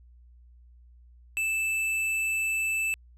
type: tone with hard clipping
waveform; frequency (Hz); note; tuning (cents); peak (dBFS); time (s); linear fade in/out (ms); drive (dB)
sine; 2637; E7; 0; -27; 1.37-2.94; 0; 10
effects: added 60 Hz sine -51 dBFS peak until 3.17 s + resampled to 32000 Hz